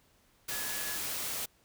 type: tone in noise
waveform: sine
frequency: 1694 Hz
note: G#6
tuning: 34 cents sharp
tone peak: -43 dBFS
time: 0.5-0.98 s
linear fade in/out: 10 ms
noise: white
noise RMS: -36 dBFS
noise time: 0.48-1.46 s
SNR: -10 dB
effects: pink hiss -67 dBFS RMS until 1.64 s